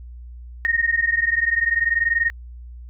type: tone pair together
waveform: sine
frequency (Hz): 1844.3 / 1864.7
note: A#6 / A#6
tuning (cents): -19 / 0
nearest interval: unison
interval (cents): 19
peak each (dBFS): -20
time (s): 0.65-2.3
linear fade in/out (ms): 0
effects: added 60 Hz sine -35 dBFS peak until 2.89 s